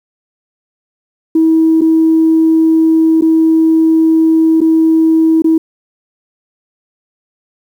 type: tone with dropouts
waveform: sine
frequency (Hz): 322.1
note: E4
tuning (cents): -40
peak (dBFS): -5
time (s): 1.35-5.58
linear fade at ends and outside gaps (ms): 5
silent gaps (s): 1.81-1.816 / 3.211-3.221 / 4.606-4.614 / 5.421-5.443
effects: tanh soft clip ceiling -1 dBFS + 7-bit